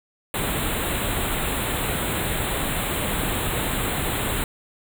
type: band-stop noise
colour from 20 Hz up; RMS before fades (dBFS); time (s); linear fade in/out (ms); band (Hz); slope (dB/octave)
pink; -25; 0.34-4.44; 2; 4000 to 7400; 96
effects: none